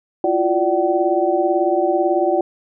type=tone cluster; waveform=sine; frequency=339.5 / 357.6 / 586 / 761 Hz; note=F4 / F4 / D5 / F#5; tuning=-49 / +41 / -4 / +48 cents; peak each=-20 dBFS; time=0.24-2.41 s; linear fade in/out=2 ms; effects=none